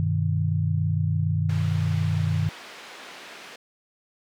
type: chord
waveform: sine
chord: G augmented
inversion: none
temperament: equal with one note detuned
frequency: 98 / 124.76 / 155.56 Hz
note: G2 / B2 / D#3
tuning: 0 / +18 / 0 cents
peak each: -24 / -30 / -24 dBFS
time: 0-2.49 s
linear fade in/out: 0 ms
type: band-pass noise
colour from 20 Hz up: white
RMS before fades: -43 dBFS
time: 1.49-3.56 s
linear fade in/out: 5 ms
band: 280 to 3000 Hz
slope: 12 dB/octave
effects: none